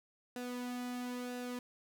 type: tone with flanger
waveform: sawtooth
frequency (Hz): 246.9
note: B3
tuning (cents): 0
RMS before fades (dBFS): -41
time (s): 0.36-1.59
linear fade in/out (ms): 2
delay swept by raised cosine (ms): 0.91 to 2.21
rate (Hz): 1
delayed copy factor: -0.55
effects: none